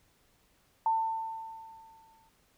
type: tone with exponential decay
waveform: sine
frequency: 895 Hz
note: A5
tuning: 29 cents sharp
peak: -23 dBFS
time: 0.86-2.29 s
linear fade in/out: 2 ms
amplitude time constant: 310 ms
effects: pink hiss -68 dBFS RMS until 2.57 s